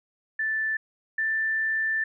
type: tone pair in turn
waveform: sine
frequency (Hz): 1760 / 1771.2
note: A6 / A6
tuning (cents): 0 / +11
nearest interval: unison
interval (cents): 11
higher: second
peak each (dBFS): -24 / -23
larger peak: second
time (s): 0.39-0.77 / 1.18-2.04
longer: second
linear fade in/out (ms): 5
effects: none